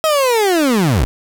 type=linear sweep; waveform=30% pulse; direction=down; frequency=645 to 45.8 Hz; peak=-9 dBFS; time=0.04-1.05 s; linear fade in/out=0 ms; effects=7-bit